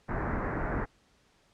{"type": "low-pass noise", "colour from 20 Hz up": "pink", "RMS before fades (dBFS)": -32, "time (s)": [0.08, 0.86], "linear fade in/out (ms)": 20, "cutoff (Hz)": 1900, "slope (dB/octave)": 48, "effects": ["pink hiss -66 dBFS RMS until 1.53 s", "low-pass 7000 Hz 12 dB/octave"]}